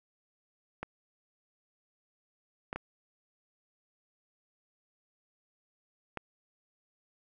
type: clicks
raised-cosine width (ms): 0.5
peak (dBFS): -21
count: 4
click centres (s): 0.83 / 2.729 / 2.76 / 6.173
effects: none